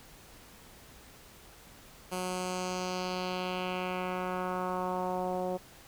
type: tone with low-pass filter sweep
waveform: 10% pulse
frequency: 182.8 Hz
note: F#3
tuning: 21 cents flat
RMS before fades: -34 dBFS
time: 2.11-5.58 s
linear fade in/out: 20 ms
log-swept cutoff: 11000 to 590 Hz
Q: 1.9
effects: pink hiss -54 dBFS RMS until 5.87 s